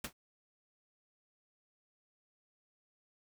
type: noise with exponential decay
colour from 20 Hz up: pink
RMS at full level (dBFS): -34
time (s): 0.04-0.13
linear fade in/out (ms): 5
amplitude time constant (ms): 19
effects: none